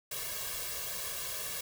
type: noise with comb filter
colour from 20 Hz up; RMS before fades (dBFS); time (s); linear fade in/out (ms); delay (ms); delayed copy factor
white; -38; 0.11-1.61; 5; 1.8; +0.95
effects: none